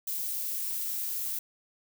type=noise with high-pass filter sweep; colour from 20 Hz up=violet; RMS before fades=-33 dBFS; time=0.07-1.39 s; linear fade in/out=5 ms; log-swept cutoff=2400 to 570 Hz; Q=0.78; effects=none